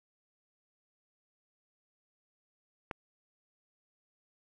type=click; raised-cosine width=0.5 ms; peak=-21 dBFS; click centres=2.912 s; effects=none

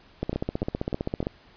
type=two click trains; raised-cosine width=2 ms; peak=-15 / -13 dBFS; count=4 / 17; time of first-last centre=0.33-1.228 / 0.23-1.269 s; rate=3.34 / 15.4 Hz; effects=pink hiss -55 dBFS RMS until 1.56 s + resampled to 11025 Hz

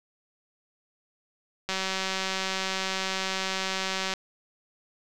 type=click train; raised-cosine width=0.2 ms; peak=-12 dBFS; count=466; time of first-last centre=1.69-4.137 s; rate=190 Hz; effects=none

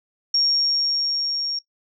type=tone with level ramp; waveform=sine; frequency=5550 Hz; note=F8; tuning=12 cents flat; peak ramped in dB=-16 to -24 dBFS; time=0.34-1.59 s; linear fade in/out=5 ms; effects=noise-tail reverb RT60 0.1 s tail -18 dB re dry

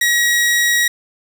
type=tone; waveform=sawtooth; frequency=1906 Hz; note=A#6; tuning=38 cents sharp; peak=-9 dBFS; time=0.01-0.88 s; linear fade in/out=5 ms; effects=none

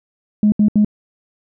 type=tone bursts; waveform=sine; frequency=210 Hz; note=G#3; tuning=19 cents sharp; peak=-8 dBFS; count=3; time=0.43-0.847 s; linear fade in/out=2 ms; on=91 ms; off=72 ms; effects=tanh soft clip ceiling -5 dBFS

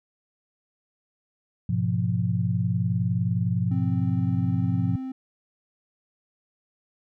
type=chord; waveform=sine; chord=F diminished; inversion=first; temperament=equal; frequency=103.83 / 123.47 / 174.61 Hz; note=Ab2 / Cb3 / F3; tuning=0 / 0 / 0 cents; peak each=-26 dBFS; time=1.69-4.96 s; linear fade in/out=5 ms
type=tone; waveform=triangle; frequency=261.6 Hz; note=C4; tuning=in tune; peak=-28 dBFS; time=3.71-5.12 s; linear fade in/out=5 ms
effects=none

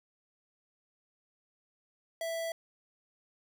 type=tone; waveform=square; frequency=660 Hz; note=E5; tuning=2 cents sharp; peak=-34 dBFS; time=2.21-2.52 s; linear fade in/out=2 ms; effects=none

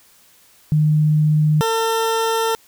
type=tone pair in turn; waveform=sine / 20% pulse; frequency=152.6 / 451.1 Hz; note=D#3 / A4; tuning=-33 / +43 cents; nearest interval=octave + perfect fifth; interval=1876 cents; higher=second; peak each=-12 dBFS; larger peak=neither; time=0.72-1.61 / 1.61-2.55 s; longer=second; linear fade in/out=0 ms; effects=white hiss -52 dBFS RMS until 2.67 s

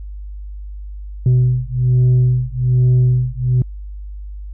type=beating tone pair; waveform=sine; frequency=125.2 / 126.4 Hz; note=B2 / B2; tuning=+24 / +41 cents; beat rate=1.2 Hz; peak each=-12 dBFS; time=1.26-3.62 s; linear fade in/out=2 ms; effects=tanh soft clip ceiling -8 dBFS + added 50 Hz sine -27 dBFS peak until 4.53 s

